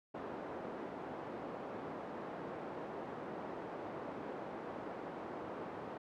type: band-pass noise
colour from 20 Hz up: pink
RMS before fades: -45 dBFS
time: 0.14-5.98 s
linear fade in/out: 10 ms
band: 280 to 910 Hz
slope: 12 dB/octave
effects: none